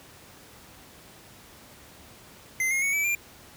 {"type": "tone with pitch steps", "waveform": "square", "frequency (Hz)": [2071, 2145, 2222, 2302, 2384], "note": ["C7", "C7", "C#7", "D7", "D7"], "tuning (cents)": [-18, 42, 4, -35, 25], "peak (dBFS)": -24, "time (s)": [2.6, 3.15], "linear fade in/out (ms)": 2, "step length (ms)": 110, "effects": ["pink hiss -50 dBFS RMS until 3.56 s", "high-pass 60 Hz 12 dB/octave"]}